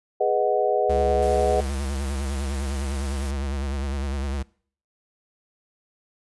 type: chord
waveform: sine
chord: G# minor seventh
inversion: none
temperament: equal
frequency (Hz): 415.3 / 493.9 / 622.3 / 740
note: G#4 / B4 / D#5 / F#5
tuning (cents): 0 / 0 / 0 / 0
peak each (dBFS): -24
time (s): 0.2-1.61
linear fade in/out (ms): 10
type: tone with vibrato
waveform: square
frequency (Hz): 69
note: C#2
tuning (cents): -7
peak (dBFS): -26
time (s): 0.89-4.43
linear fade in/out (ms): 10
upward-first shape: sine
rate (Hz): 9.9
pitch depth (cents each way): 78
type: noise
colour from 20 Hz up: white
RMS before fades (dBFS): -41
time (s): 1.22-3.31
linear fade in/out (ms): 2
effects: noise-tail reverb RT60 0.5 s tail -23 dB re dry + resampled to 24000 Hz